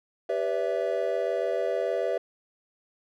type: chord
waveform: triangle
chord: E minor seventh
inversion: first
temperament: equal with one note detuned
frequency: 392 / 493.9 / 572.6 / 659.3 Hz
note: G4 / B4 / D5 / E5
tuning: 0 / 0 / -44 / 0 cents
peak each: -30 / -28 / -29 / -28 dBFS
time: 0.29-2.18 s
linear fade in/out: 5 ms
effects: none